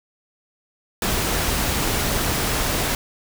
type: noise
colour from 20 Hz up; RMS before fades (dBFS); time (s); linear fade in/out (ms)
pink; -22; 1.02-2.95; 2
effects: none